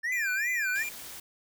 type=tone with vibrato; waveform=triangle; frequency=1737 Hz; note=A6; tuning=23 cents flat; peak=-26 dBFS; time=0.03-0.84 s; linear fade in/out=20 ms; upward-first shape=sine; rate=2.6 Hz; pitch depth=270 cents each way
type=tone; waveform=square; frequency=2389 Hz; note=D7; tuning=29 cents sharp; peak=-33 dBFS; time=0.12-0.89 s; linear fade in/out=2 ms
type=noise; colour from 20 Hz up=white; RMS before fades=-43 dBFS; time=0.75-1.2 s; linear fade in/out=5 ms
effects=none